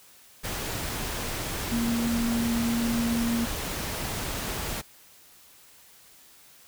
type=tone in noise; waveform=sine; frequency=233.1 Hz; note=A#3; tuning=in tune; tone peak=-24 dBFS; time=1.71-3.46 s; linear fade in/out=20 ms; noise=pink; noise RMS=-32 dBFS; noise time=0.43-4.82 s; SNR=+5 dB; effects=white hiss -54 dBFS RMS until 6.67 s